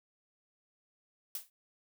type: noise with exponential decay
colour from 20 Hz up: blue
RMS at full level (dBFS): -35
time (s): 1.35-1.5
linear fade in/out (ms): 2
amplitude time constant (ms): 32
effects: none